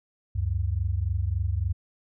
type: tone pair together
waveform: sine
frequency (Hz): 71.85 / 95.4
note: D2 / G2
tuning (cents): -37 / -47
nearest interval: perfect fourth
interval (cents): 490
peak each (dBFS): -27 / -26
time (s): 0.35-1.73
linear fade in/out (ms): 10
effects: none